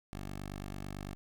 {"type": "tone", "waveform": "10% pulse", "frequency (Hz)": 49, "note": "G1", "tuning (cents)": 0, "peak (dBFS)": -32, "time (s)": [0.13, 1.15], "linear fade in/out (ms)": 0, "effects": []}